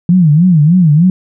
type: tone with vibrato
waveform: sine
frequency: 164.81 Hz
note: E3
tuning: in tune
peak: -4 dBFS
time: 0.09-1.1 s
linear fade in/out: 2 ms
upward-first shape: sine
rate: 3.3 Hz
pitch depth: 210 cents each way
effects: none